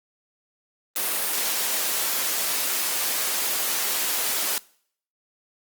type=high-pass noise; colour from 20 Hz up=white; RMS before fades=-25 dBFS; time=0.96-4.58 s; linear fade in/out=0 ms; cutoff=300 Hz; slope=12 dB/octave; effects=noise-tail reverb RT60 0.6 s tail -23 dB re dry + Opus 32 kbps